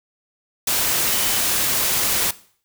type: tone in noise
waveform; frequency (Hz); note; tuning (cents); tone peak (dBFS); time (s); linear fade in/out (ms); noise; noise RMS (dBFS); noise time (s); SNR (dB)
sine; 3036; F#7; +44; -31; 1.12-1.38; 5; white; -20; 0.67-2.31; -14
effects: noise-tail reverb RT60 0.5 s tail -18 dB re dry